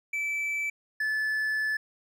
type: tone pair in turn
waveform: triangle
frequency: 2316 / 1735 Hz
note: D7 / A6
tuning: -25 / -25 cents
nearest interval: perfect fourth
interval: 500 cents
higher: first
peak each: -26 / -24 dBFS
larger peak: second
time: 0.13-0.7 / 1-1.77 s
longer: second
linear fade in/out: 5 ms
effects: none